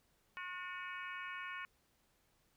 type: harmonic tone with a mistuned harmonic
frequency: 362 Hz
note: F#4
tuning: 38 cents flat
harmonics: 3 / 4 / 5 / 6 / 7 / 8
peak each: -48 / -48 / -49 / -50 / -52 / -57 dBFS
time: 0.37-1.65 s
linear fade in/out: 0 ms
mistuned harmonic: 6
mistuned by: +63 cents
effects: pink hiss -75 dBFS RMS until 2.56 s

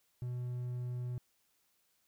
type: tone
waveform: triangle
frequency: 123.47 Hz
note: B2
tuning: in tune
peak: -34 dBFS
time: 0.22-1.18 s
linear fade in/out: 0 ms
effects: white hiss -75 dBFS RMS until 2.07 s

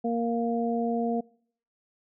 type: harmonic tone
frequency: 233.1 Hz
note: A#3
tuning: in tune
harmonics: 1 / 2 / 3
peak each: -27 / -30 / -31 dBFS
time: 0.04-1.21 s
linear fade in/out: 10 ms
effects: noise-tail reverb RT60 0.6 s tail -25 dB re dry

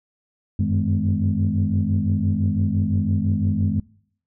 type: tone cluster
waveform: sine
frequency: 92.3 / 98.2 / 156.5 / 208.9 / 253.3 Hz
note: F#2 / G2 / D#3 / G#3 / B3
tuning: -4 / +4 / +10 / +10 / +44 cents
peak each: -22 / -23 / -27 / -22 / -29 dBFS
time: 0.59-3.8 s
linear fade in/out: 5 ms
effects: noise-tail reverb RT60 0.6 s tail -23 dB re dry + tanh soft clip ceiling -9 dBFS

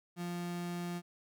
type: tone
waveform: 35% pulse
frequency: 174.61 Hz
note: F3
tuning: in tune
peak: -35 dBFS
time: 0.16-1.02 s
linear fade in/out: 50 ms
effects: none

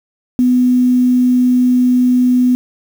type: tone with quantisation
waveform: sine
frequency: 249.7 Hz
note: B3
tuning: 19 cents sharp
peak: -8 dBFS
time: 0.39-2.55 s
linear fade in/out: 0 ms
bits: 6
effects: none

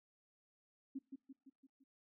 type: tone with echo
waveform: sine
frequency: 270 Hz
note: C#4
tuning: 45 cents flat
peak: -40 dBFS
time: 0.95-0.99 s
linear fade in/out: 10 ms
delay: 170 ms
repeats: 5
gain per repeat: -5 dB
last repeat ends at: 1.84 s
effects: noise-tail reverb RT60 0.3 s tail -23 dB re dry

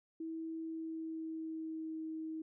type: tone with pitch glide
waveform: sine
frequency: 324.2 to 317.9 Hz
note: E4 to D#4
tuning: -29 to +37 cents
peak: -39 dBFS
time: 0.2-2.42 s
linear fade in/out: 5 ms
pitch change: -34 cents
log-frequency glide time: 0.6-2.03 s
effects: none

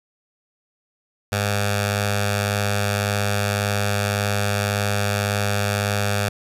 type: tone with notch filter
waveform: 10% pulse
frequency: 101.8 Hz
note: G#2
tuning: 34 cents flat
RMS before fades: -22 dBFS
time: 1.32-6.29 s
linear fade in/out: 5 ms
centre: 300 Hz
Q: 0.56
effects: resampled to 32000 Hz + 8-bit

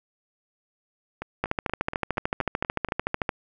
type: two click trains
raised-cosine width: 0.5 ms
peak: -17 / -9 dBFS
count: 8 / 26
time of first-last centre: 1.22-2.887 / 1.44-3.292 s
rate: 4.2 / 13.5 Hz
effects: none

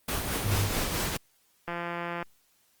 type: noise with tremolo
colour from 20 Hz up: pink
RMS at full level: -28 dBFS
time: 0.08-1.17 s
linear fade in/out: 5 ms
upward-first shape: triangle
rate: 4.6 Hz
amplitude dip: 45%
type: tone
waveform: sine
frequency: 100.7 Hz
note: G2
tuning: 47 cents sharp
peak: -25 dBFS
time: 0.44-0.69 s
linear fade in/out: 20 ms
type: click train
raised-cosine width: 0.5 ms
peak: -19 dBFS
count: 95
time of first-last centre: 1.68-2.227 s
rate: 172 Hz
effects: white hiss -67 dBFS RMS until 2.8 s + Opus 32 kbps

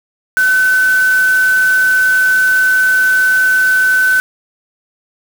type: tone in noise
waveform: sine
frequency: 1516 Hz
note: F#6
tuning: 42 cents sharp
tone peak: -8 dBFS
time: 0.37-4.2 s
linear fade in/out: 0 ms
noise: white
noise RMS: -26 dBFS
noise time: 0.37-4.2 s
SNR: +15 dB
effects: none

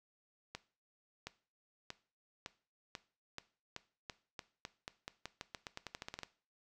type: accelerating click train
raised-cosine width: 0.2 ms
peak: -25 dBFS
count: 24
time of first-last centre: 0.55-6.233 s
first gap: 720 ms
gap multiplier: 0.88
effects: noise-tail reverb RT60 0.4 s tail -17 dB re dry

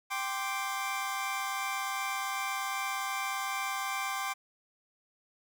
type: chord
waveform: 25% pulse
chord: G suspended fourth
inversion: none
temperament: equal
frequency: 784 / 1046.5 / 1174.7 Hz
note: G5 / C6 / D6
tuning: 0 / 0 / 0 cents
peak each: -33 dBFS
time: 0.1-4.34 s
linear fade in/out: 20 ms
effects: none

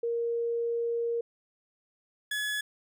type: tone pair in turn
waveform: sine / 30% pulse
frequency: 467.7 / 1698.8 Hz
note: A#4 / G#6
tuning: +6 / +39 cents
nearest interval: octave + minor seventh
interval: 2233 cents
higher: second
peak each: -27 dBFS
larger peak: neither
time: 0.03-1.21 / 2.31-2.61 s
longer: first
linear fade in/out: 5 ms
effects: none

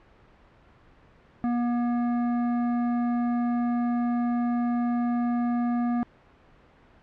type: tone with hard clipping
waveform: sine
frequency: 240 Hz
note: B3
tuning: 49 cents flat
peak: -25 dBFS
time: 1.44-6.03 s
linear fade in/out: 0 ms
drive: 12 dB
effects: pink hiss -56 dBFS RMS until 7.02 s + low-pass 2000 Hz 12 dB/octave

